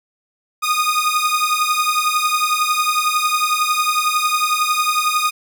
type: beating tone pair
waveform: sawtooth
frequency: 1229 / 1240 Hz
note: D#6 / D#6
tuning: -22 / -6 cents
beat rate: 11 Hz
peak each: -15 dBFS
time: 0.62-5.31 s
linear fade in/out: 20 ms
effects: none